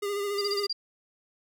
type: tone with vibrato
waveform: square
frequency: 405.2 Hz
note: G#4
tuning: 43 cents flat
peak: -29 dBFS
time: 0.02-0.67 s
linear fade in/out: 10 ms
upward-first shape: sine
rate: 14 Hz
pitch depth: 34 cents each way
type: tone bursts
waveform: sine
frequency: 4766 Hz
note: D8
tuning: 25 cents sharp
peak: -27 dBFS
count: 6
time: 0.38-0.729 s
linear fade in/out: 5 ms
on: 34 ms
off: 29 ms
effects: none